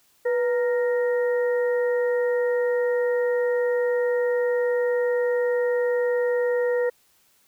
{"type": "harmonic tone with a mistuned harmonic", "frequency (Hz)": 466.2, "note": "A#4", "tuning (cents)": 0, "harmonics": [1, 2, 3, 4], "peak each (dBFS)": [-20, -37, -40, -33], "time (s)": [0.25, 6.9], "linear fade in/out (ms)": 10, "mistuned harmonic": 1, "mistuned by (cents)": 83, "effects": ["white hiss -62 dBFS RMS until 7.47 s"]}